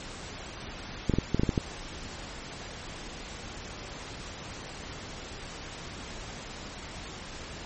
clicks, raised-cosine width 3 ms, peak -11 dBFS, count 8, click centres 1.097 / 1.138 / 1.186 / 1.346 / 1.396 / 1.434 / 1.492 / 1.578 s, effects pink hiss -41 dBFS RMS until 7.65 s + MP3 32 kbps

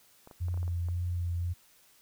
clicks, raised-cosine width 1 ms, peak -35 dBFS, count 8, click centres 0.274 / 0.312 / 0.484 / 0.542 / 0.575 / 0.63 / 0.679 / 0.886 s
sine tone with vibrato, 87.31 Hz, F2, in tune, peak -29 dBFS, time 0.4-1.54 s, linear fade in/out 20 ms, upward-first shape triangle, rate 1.9 Hz, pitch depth 25 cents each way
effects white hiss -62 dBFS RMS until 2.01 s

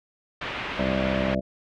white low-pass noise, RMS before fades -32 dBFS, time 0.41-1.35 s, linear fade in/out 5 ms, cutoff 2800 Hz, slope 24 dB/octave
harmonic tone, 65.41 Hz, C2, in tune, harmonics 1 / 2 / 3 / 4 / 5 / 6 / 8 / 9 / 10, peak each -34 / -35 / -27 / -33 / -35 / -39 / -35 / -28 / -33 dBFS, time 0.78-1.41 s, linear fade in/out 20 ms
effects none

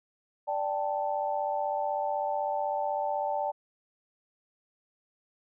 sine chord, D suspended fourth, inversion none, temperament equal, 587.3 / 784 / 880 Hz, D5 / G5 / A5, 0 / 0 / 0 cents, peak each -32 dBFS, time 0.47-3.52 s, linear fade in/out 20 ms, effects none

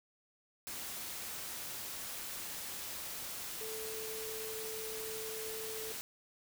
sine tone in noise, 440 Hz, A4, in tune, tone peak -43 dBFS, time 3.61-5.92 s, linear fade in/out 0 ms, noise white, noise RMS -43 dBFS, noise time 0.67-6.01 s, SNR -3 dB, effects none

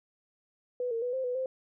sine tone with pitch steps, 495.1 / 458.2 / 492.5 / 523 / 495.2 / 521 Hz, B4 / A#4 / B4 / C5 / B4 / C5, +4 / -30 / -5 / -1 / +5 / -7 cents, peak -29 dBFS, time 0.8-1.46 s, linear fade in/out 2 ms, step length 110 ms, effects none

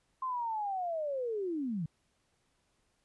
sine linear sweep, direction down, 1057 to 146.83 Hz, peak -32 dBFS, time 0.22-1.86 s, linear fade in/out 5 ms, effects pink hiss -75 dBFS RMS until 3.04 s + resampled to 24000 Hz

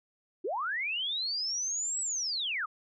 sine linear two-way sweep, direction up then down, 311.1 to 7902 to 1139 Hz, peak -30 dBFS, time 0.44-2.66 s, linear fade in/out 10 ms, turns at 2.01 s, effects none

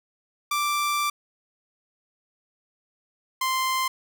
sawtooth tone pair in turn, 1174.7 / 1043.8 Hz, D6 / C6, 0 / -4 cents, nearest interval major second, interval 204 cents, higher first, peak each -19 dBFS, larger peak neither, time 0.51-1.1 / 3.41-3.88 s, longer first, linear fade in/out 5 ms, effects none

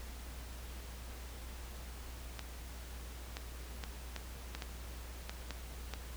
clicks, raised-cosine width 0.2 ms, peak -23 dBFS, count 9, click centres 2.393 / 3.369 / 3.838 / 4.163 / 4.55 / 4.622 / 5.295 / 5.507 / 5.937 s, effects added 60 Hz sine -45 dBFS peak until 6.16 s + pink hiss -52 dBFS RMS until 6.16 s

